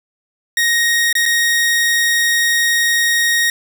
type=tone with dropouts; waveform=sawtooth; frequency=1871 Hz; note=A#6; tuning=6 cents sharp; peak=-9 dBFS; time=0.57-3.5 s; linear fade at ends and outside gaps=2 ms; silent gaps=1.128-1.152 / 1.256-1.26 s; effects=none

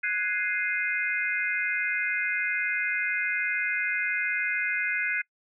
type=chord; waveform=sine; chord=Ab dominant seventh; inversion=third; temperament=equal; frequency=1480 / 1661.2 / 2093 / 2489 Hz; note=Gb6 / Ab6 / C7 / Eb7; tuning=0 / 0 / 0 / 0 cents; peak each=-31 / -32 / -29 / -32 dBFS; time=0.03-5.22 s; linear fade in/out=10 ms; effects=noise-tail reverb RT60 0.1 s tail -25 dB re dry

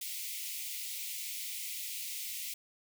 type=high-pass noise; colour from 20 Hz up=white; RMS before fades=-40 dBFS; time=0.01-2.54 s; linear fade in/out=5 ms; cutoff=2000 Hz; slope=96 dB/octave; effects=none

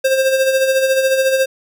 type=tone with tremolo; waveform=square; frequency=530 Hz; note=C5; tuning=22 cents sharp; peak=-11 dBFS; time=0.04-1.46 s; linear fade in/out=10 ms; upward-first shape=sine; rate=14 Hz; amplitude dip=50%; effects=none

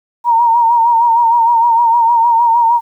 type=tone with vibrato; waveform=sine; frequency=932.3 Hz; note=A#5; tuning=in tune; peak=-7 dBFS; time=0.24-2.81 s; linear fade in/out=50 ms; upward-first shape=sine; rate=6.5 Hz; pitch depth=52 cents each way; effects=8-bit

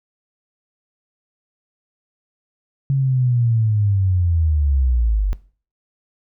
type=linear sweep; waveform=sine; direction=down; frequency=138.6 to 46.25 Hz; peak=-14 dBFS; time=2.9-5.33 s; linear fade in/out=0 ms; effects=noise-tail reverb RT60 0.4 s tail -19 dB re dry

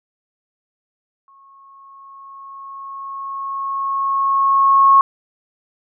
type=tone with exponential growth; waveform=sine; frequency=1094 Hz; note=C#6; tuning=23 cents flat; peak=-6 dBFS; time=1.28-5.01 s; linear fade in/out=1 ms; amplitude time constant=810 ms; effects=none

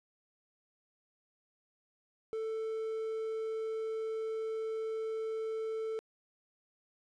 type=tone with quantisation; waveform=triangle; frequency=442.7 Hz; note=A4; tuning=11 cents sharp; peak=-32 dBFS; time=2.33-5.99 s; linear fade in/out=0 ms; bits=10; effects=resampled to 24000 Hz

